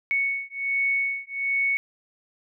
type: beating tone pair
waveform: sine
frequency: 2217 / 2218.3 Hz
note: C#7 / C#7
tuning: 0 / +1 cents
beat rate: 1.3 Hz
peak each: -26 dBFS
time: 0.11-1.77 s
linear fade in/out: 0 ms
effects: none